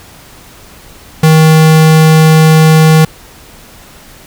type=tone; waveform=square; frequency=158 Hz; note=D#3; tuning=27 cents sharp; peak=-3 dBFS; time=1.23-3.05 s; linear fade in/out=5 ms; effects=pink hiss -36 dBFS RMS until 4.26 s